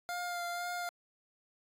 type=tone with vibrato; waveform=25% pulse; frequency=702 Hz; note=F5; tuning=9 cents sharp; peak=-32 dBFS; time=0.09-0.89 s; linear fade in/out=0 ms; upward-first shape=sine; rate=2 Hz; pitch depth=17 cents each way; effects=AAC 64 kbps